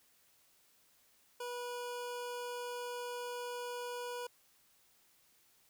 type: tone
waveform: 25% pulse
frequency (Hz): 487.2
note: B4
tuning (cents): -24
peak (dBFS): -36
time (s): 1.4-4.27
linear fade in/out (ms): 5
effects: white hiss -69 dBFS RMS until 5.69 s